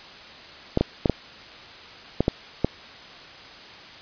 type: clicks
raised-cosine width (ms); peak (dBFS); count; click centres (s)
2; -5; 7; 0.774 / 0.81 / 1.058 / 1.097 / 2.206 / 2.281 / 2.646
effects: white hiss -43 dBFS RMS until 4.01 s + resampled to 11025 Hz